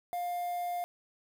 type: tone with quantisation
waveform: triangle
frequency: 706 Hz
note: F5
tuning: 19 cents sharp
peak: -30 dBFS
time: 0.13-0.84 s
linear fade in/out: 0 ms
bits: 8
effects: none